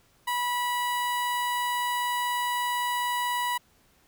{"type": "tone with notch filter", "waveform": "sawtooth", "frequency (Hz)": 977, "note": "B5", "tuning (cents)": -19, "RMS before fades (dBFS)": -28, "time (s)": [0.27, 3.58], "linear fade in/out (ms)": 10, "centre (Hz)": 5600, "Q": 1.7, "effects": ["pink hiss -63 dBFS RMS until 4.07 s"]}